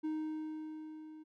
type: tone with level ramp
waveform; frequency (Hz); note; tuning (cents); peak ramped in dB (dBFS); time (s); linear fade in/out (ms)
triangle; 311.1; D#4; 0; -31 to -47; 0.03-1.24; 20
effects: none